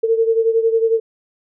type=beating tone pair; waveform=sine; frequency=450.1 / 461.1 Hz; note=A4 / A#4; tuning=+39 / -19 cents; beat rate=11 Hz; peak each=-14 / -19 dBFS; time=0.03-1 s; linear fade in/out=10 ms; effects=none